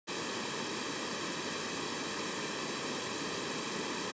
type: noise with comb filter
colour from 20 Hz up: pink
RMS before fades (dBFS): -36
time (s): 0.07-4.12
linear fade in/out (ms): 20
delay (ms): 1.4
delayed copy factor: -0.6
effects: high-pass 200 Hz 12 dB/octave + resampled to 16000 Hz